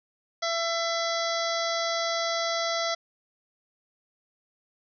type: harmonic tone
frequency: 670 Hz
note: E5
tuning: 28 cents sharp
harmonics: 1 / 2 / 3 / 5 / 6 / 7 / 8 / 9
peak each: -29 / -32 / -34 / -36 / -37 / -37 / -38 / -39 dBFS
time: 0.42-2.95 s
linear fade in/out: 10 ms
effects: none